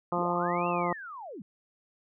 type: harmonic tone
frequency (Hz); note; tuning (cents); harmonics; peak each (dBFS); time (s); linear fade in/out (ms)
175; F3; +4; 1 / 2 / 3 / 4 / 5 / 6 / 7; -34 / -34 / -34 / -34 / -34 / -34 / -34; 0.12-0.93; 2
type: linear two-way sweep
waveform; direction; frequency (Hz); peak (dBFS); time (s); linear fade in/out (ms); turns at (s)
sine; up then down; 158.6 to 2754 to 158.6; -39; 0.17-1.42; 2; 0.68
effects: none